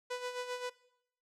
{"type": "tone with tremolo", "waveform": "sawtooth", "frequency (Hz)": 496, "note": "B4", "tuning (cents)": 7, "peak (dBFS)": -31, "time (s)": [0.1, 0.7], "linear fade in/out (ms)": 10, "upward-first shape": "sine", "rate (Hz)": 7.6, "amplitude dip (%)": 60, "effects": ["noise-tail reverb RT60 0.8 s tail -20 dB re dry", "low-pass 8000 Hz 12 dB/octave"]}